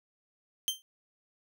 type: tone with exponential decay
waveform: sawtooth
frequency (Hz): 3136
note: G7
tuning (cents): 0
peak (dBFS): -21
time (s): 0.68-0.82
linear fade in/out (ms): 0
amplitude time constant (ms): 30
effects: none